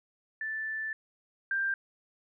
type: tone pair in turn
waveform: sine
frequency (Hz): 1760 / 1583.5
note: A6 / G6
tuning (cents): 0 / +17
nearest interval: major second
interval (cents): 183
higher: first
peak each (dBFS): -32 / -27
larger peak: second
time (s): 0.41-0.93 / 1.51-1.74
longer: first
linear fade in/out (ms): 2
effects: none